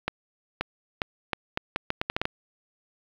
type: accelerating click train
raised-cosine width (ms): 0.3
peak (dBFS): -9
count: 12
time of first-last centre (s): 0.08-2.254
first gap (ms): 530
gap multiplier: 0.77
effects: low-pass 4000 Hz 12 dB/octave + 7-bit